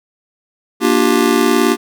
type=chord; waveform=square; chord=G minor seventh; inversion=first; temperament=just; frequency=235.2 / 294 / 352.8 / 392 Hz; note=Bb3 / D4 / F4 / G4; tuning=+16 / +2 / +18 / 0 cents; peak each=-17 dBFS; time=0.8-1.77 s; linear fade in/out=50 ms; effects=none